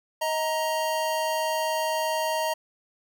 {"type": "tone pair together", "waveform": "square", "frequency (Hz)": [630.6, 932.3], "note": ["D#5", "A#5"], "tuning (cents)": [23, 0], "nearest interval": "perfect fifth", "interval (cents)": 677, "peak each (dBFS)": -28, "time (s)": [0.21, 2.54], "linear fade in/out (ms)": 10, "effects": []}